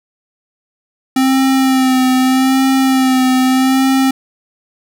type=tone with vibrato; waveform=square; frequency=261.6 Hz; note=C4; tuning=in tune; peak=-10 dBFS; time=1.16-4.11 s; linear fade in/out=5 ms; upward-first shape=sine; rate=0.81 Hz; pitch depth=30 cents each way; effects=none